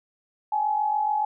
sine tone pair together, 803 / 850 Hz, G5 / G#5, +41 / +40 cents, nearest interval minor second, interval 99 cents, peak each -29 / -22 dBFS, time 0.52-1.25 s, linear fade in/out 5 ms, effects none

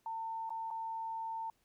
sine tone with dropouts, 900 Hz, A5, 39 cents sharp, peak -37 dBFS, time 0.06-1.5 s, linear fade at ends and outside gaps 2 ms, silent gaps 0.494-0.504 / 0.704-0.71 s, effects pink hiss -75 dBFS RMS until 1.64 s

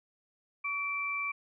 sine tone pair together, 1135 / 2341 Hz, C#6 / D7, +41 / -6 cents, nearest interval octave + minor second, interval 1253 cents, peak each -37 / -32 dBFS, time 0.64-1.32 s, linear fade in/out 10 ms, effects none

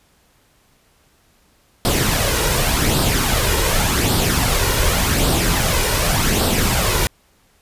pink noise with flanger, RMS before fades -17 dBFS, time 1.85-7.07 s, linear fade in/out 0 ms, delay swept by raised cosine 0.22 to 2.12 ms, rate 0.87 Hz, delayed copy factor +0.5, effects pink hiss -57 dBFS RMS until 7.61 s + resampled to 32000 Hz

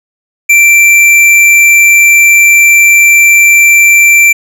triangle tone with hard clipping, 2349 Hz, D7, in tune, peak -3 dBFS, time 0.49-4.33 s, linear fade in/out 10 ms, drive 15 dB, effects none

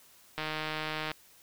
click train, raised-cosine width 0.3 ms, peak -18 dBFS, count 115, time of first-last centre 0.38-1.115 s, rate 155 Hz, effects white hiss -59 dBFS RMS until 1.42 s

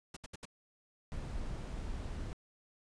pink noise bursts, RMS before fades -46 dBFS, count 4, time 0.14-0.454 s, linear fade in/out 5 ms, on 26 ms, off 70 ms
brown noise, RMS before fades -40 dBFS, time 1.12-2.33 s, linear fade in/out 0 ms
effects resampled to 22050 Hz

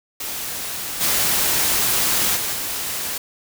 white noise with level steps, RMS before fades -28 / -19 / -24 / -26 dBFS, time 0.2-3.18 s, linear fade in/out 5 ms, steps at 1 / 2.35 / 2.53 s, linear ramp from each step 20 ms, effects none

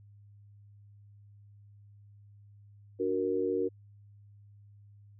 sine chord, D augmented, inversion none, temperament equal, 293.7 / 370 / 466.2 Hz, D4 / F#4 / A#4, 0 / 0 / 0 cents, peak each -35 / -31 / -31 dBFS, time 2.99-3.69 s, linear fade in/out 20 ms, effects added 102 Hz sine -53 dBFS peak until 5.19 s

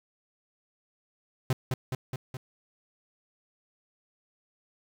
45% pulse tone with echo, 129.1 Hz, C3, 23 cents flat, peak -23 dBFS, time 1.5-1.53 s, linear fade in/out 2 ms, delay 210 ms, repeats 4, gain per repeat -3 dB, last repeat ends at 2.37 s, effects 9-bit

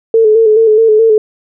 sine tone with vibrato, 440 Hz, A4, in tune, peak -4 dBFS, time 0.14-1.18 s, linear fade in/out 2 ms, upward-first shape square, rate 4.7 Hz, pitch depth 43 cents each way, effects none

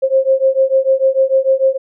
sine beating tone pair, 529 / 535.7 Hz, C5 / C5, +19 / +41 cents, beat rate 6.7 Hz, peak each -13 dBFS, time 0.02-1.78 s, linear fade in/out 20 ms, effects none

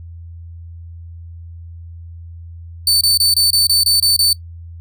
sawtooth tone bursts, 4528 Hz, C#8, 36 cents sharp, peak -8 dBFS, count 9, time 2.87-4.33 s, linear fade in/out 2 ms, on 140 ms, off 25 ms, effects noise-tail reverb RT60 0.1 s tail -23 dB re dry + added 84 Hz sine -31 dBFS peak until 4.8 s

